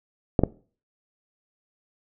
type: clicks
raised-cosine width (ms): 2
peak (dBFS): -4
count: 2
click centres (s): 0.392 / 0.436
effects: noise-tail reverb RT60 0.4 s tail -20 dB re dry